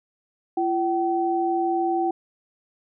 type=tone pair together; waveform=sine; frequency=340.8 / 765 Hz; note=F4 / G5; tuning=-42 / -42 cents; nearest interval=octave + major second; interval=1400 cents; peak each=-23 dBFS; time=0.57-2.11 s; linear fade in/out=5 ms; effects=none

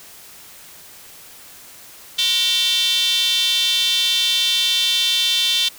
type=tone with high-pass filter; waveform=square; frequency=208.3 Hz; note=G#3; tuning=5 cents sharp; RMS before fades=-18 dBFS; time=2.18-5.69 s; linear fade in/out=10 ms; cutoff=3400 Hz; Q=7.5; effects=white hiss -42 dBFS RMS until 5.78 s

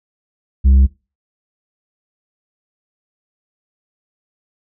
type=tone with tanh clipping; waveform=sine; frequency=66.6 Hz; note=C2; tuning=31 cents sharp; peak=-8 dBFS; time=0.64-0.87 s; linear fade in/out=20 ms; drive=5 dB; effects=noise-tail reverb RT60 0.3 s tail -22 dB re dry

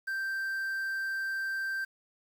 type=tone with quantisation; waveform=triangle; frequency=1568 Hz; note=G6; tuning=in tune; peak=-29 dBFS; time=0.07-1.85 s; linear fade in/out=10 ms; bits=9; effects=none

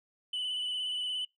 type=tone with vibrato; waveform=sine; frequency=2992 Hz; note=F#7; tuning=19 cents sharp; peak=-29 dBFS; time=0.33-1.25 s; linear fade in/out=5 ms; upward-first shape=square; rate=17 Hz; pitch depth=22 cents each way; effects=noise-tail reverb RT60 0.2 s tail -26 dB re dry + tanh soft clip ceiling -30 dBFS

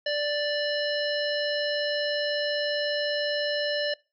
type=harmonic tone; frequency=587.3 Hz; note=D5; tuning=in tune; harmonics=1 / 3 / 5 / 7 / 9; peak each=-27 / -32 / -34 / -35 / -37 dBFS; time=0.06-3.94 s; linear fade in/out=5 ms; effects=noise-tail reverb RT60 0.3 s tail -24 dB re dry

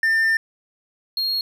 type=tone pair in turn; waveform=triangle; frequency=1797 / 4274 Hz; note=A6 / C8; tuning=+36 / +36 cents; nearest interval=octave + minor third; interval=1500 cents; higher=second; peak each=-14 / -19 dBFS; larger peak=first; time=0.03-0.37 / 1.17-1.41 s; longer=first; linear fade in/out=2 ms; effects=none

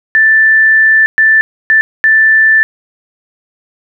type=tone bursts at uneven times; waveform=sine; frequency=1765 Hz; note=A6; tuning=5 cents sharp; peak=-4 dBFS; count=4; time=0.15-1.06 / 1.18-1.41 / 1.7-1.81 / 2.04-2.63 s; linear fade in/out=0 ms; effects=none

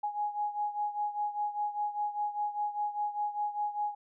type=beating tone pair; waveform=sine; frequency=830.6 / 835.6 Hz; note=G#5 / G#5; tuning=0 / +10 cents; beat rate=5 Hz; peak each=-32 / -36 dBFS; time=0.03-3.95 s; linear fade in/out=10 ms; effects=none

